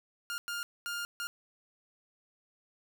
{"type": "tone bursts at uneven times", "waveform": "sawtooth", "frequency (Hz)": 1408, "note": "F6", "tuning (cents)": 14, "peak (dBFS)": -31, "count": 4, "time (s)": [[0.3, 0.38], [0.48, 0.63], [0.86, 1.05], [1.2, 1.27]], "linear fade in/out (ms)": 0, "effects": []}